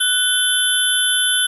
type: tone cluster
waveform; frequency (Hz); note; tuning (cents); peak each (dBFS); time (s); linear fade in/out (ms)
sine; 1487 / 3065 / 3474 / 11170; F#6 / G7 / A7 / F9; +8 / -40 / -23 / -1; -20; 0-1.47; 10
effects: 8-bit